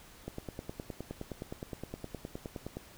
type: click train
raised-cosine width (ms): 2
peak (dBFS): -25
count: 25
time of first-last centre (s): 0.28-2.77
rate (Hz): 9.64
effects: pink hiss -55 dBFS RMS until 2.97 s